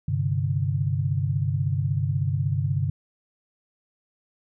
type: chord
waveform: sine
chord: G suspended fourth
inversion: none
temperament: just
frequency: 98 / 130.67 / 147 Hz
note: G2 / C3 / D3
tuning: 0 / -2 / +2 cents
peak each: -26 dBFS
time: 0.08-2.9 s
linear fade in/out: 5 ms
effects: none